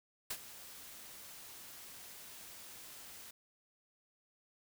white noise with ADSR envelope, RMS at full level -38 dBFS, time 0.3-3.31 s, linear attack 8 ms, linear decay 58 ms, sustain -14 dB, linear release 5 ms, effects none

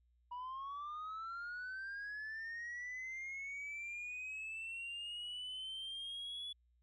sine linear sweep, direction up, 966 to 3422 Hz, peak -40 dBFS, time 0.31-6.53 s, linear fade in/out 10 ms, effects tanh soft clip ceiling -41 dBFS + added 60 Hz sine -70 dBFS peak until 6.82 s

